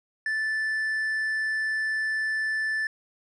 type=tone; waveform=triangle; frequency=1756 Hz; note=A6; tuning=4 cents flat; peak=-23 dBFS; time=0.26-2.87 s; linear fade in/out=2 ms; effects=resampled to 22050 Hz